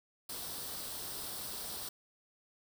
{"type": "noise with comb filter", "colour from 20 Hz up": "white", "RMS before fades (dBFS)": -42, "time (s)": [0.29, 1.89], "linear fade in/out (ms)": 5, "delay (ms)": 0.22, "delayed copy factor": 0.55, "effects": []}